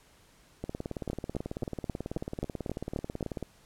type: two click trains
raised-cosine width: 2 ms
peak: -21 / -18 dBFS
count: 52 / 9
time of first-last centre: 0.64-3.427 / 1.1-3.228 s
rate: 18.3 / 3.76 Hz
effects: pink hiss -61 dBFS RMS until 3.65 s + low-pass 12000 Hz 12 dB/octave